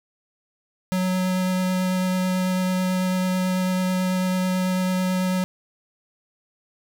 square tone with vibrato, 184.6 Hz, F#3, 4 cents flat, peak -21 dBFS, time 0.92-5.44 s, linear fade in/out 0 ms, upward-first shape sine, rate 9.1 Hz, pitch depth 8 cents each way, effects none

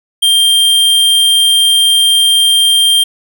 square tone, 3182 Hz, G7, 25 cents sharp, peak -7 dBFS, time 0.22-3.04 s, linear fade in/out 10 ms, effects none

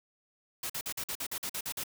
white noise bursts, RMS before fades -36 dBFS, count 11, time 0.63-1.837 s, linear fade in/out 5 ms, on 67 ms, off 47 ms, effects none

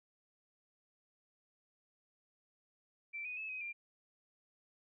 sine tone with pitch steps, 2339 / 2487 / 2598 / 2520 / 2384 Hz, D7 / D#7 / E7 / D#7 / D7, -8 / -1 / -26 / +21 / +25 cents, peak -40 dBFS, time 3.13-3.73 s, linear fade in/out 20 ms, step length 120 ms, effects none

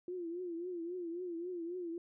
sine tone with vibrato, 348.1 Hz, F4, 6 cents flat, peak -38 dBFS, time 0.08-1.98 s, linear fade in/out 2 ms, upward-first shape triangle, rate 3.7 Hz, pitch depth 110 cents each way, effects none

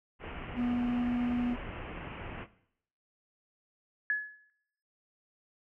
pink low-pass noise, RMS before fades -42 dBFS, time 0.19-2.47 s, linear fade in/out 50 ms, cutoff 3000 Hz, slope 96 dB/octave
triangle tone, 243.2 Hz, B3, 26 cents flat, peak -26 dBFS, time 0.55-1.57 s, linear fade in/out 50 ms
sine tone with exponential decay, 1700 Hz, G#6, 40 cents sharp, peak -24 dBFS, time 4.1-4.5 s, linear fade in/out 1 ms, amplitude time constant 85 ms
effects noise-tail reverb RT60 0.7 s tail -17 dB re dry

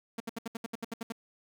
sawtooth tone bursts, 228.3 Hz, A#3, 36 cents flat, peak -30 dBFS, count 11, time 0.18-1.123 s, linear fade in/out 5 ms, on 23 ms, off 69 ms, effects 10-bit

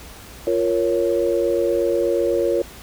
sine chord, Bb minor, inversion second, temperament equal, 349.2 / 466.2 / 554.4 Hz, F4 / Bb4 / Db5, 0 / 0 / 0 cents, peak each -21 dBFS, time 0.47-2.62 s, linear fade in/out 2 ms, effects added 60 Hz sine -44 dBFS peak until 2.82 s + pink hiss -41 dBFS RMS until 2.82 s

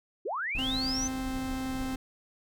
sine linear sweep, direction up, 311.1 to 6272 Hz, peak -30 dBFS, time 0.25-1.08 s, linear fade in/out 10 ms
brown noise, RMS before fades -39 dBFS, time 0.55-1.96 s, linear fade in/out 2 ms
45% pulse tone, 261.6 Hz, C4, in tune, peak -32 dBFS, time 0.58-1.96 s, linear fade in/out 10 ms
effects none

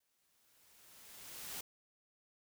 white noise with exponential growth, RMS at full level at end -43 dBFS, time 0-1.61 s, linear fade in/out 5 ms, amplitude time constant 350 ms, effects none

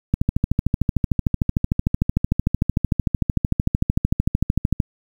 click train, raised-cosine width 5 ms, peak -4 dBFS, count 63, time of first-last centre 0.14-4.802 s, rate 13.3 Hz, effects 7-bit

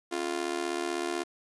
sawtooth tone with amplitude modulation, 349.2 Hz, F4, in tune, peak -22 dBFS, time 0.11-1.24 s, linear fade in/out 20 ms, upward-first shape sine, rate 76 Hz, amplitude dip 90%, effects resampled to 24000 Hz + 9-bit

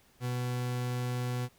40% pulse tone, 123.9 Hz, B2, 6 cents sharp, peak -30 dBFS, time 0.2-1.49 s, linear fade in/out 50 ms, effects pink hiss -64 dBFS RMS until 1.58 s

